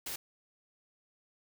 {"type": "noise", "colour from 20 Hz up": "white", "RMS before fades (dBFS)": -39, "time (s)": [0.06, 0.16], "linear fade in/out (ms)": 5, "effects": []}